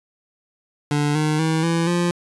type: tone with pitch steps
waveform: 25% pulse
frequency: 146.83 / 153.24 / 159.93 / 166.92 / 174.21 Hz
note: D3 / D#3 / D#3 / E3 / F3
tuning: 0 / -26 / +48 / +22 / -4 cents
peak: -14 dBFS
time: 0.91-2.11 s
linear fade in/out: 2 ms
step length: 240 ms
effects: resampled to 24000 Hz